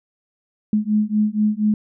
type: beating tone pair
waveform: sine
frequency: 210 / 214.2 Hz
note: G#3 / A3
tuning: +19 / -46 cents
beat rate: 4.2 Hz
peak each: -19 dBFS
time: 0.73-1.74 s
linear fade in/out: 2 ms
effects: none